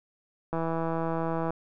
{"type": "click train", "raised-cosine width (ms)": 1, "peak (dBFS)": -17, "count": 161, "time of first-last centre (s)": [0.53, 1.506], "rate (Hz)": 164, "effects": []}